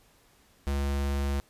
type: tone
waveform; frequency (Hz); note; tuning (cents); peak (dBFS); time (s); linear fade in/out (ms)
square; 69.9; C#2; +15; -27; 0.67-1.4; 0
effects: pink hiss -62 dBFS RMS until 1.49 s + resampled to 32000 Hz